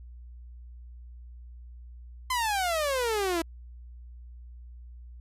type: exponential sweep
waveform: sawtooth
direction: down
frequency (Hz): 1042 to 323.3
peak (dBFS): -22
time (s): 2.3-3.42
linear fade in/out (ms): 5
effects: added 60 Hz sine -43 dBFS peak until 5.2 s + resampled to 32000 Hz